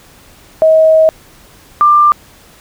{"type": "tone pair in turn", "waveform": "sine", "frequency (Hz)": [636, 1188.9], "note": ["D#5", "D6"], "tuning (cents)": [38, 21], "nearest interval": "major seventh", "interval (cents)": 1083, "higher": "second", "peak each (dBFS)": -4, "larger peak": "neither", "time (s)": [[0.62, 1.09], [1.81, 2.12]], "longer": "first", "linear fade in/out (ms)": 0, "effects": ["pink hiss -42 dBFS RMS until 2.6 s"]}